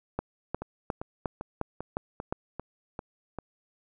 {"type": "two click trains", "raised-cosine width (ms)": 1, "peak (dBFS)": [-15, -21], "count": [7, 8], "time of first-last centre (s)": [[0.19, 2.325], [0.62, 3.387]], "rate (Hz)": [2.81, 2.53], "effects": []}